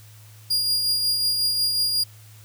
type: tone with tremolo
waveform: 40% pulse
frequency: 4832 Hz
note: D8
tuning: 48 cents sharp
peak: -17 dBFS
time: 0.5-2.04 s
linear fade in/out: 10 ms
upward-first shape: triangle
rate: 5.5 Hz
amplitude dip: 40%
effects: added 107 Hz sine -45 dBFS peak until 2.44 s + white hiss -52 dBFS RMS until 2.44 s